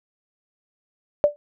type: tone with exponential decay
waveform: sine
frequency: 587.3 Hz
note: D5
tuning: in tune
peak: -8 dBFS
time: 1.24-1.36 s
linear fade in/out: 0 ms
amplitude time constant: 24 ms
effects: none